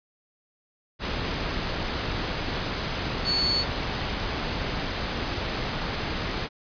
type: tone in noise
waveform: sine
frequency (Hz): 4435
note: C#8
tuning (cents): 0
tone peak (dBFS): -22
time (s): 3.24-3.65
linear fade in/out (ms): 50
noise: pink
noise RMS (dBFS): -29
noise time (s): 0.99-6.49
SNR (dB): +4
effects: resampled to 11025 Hz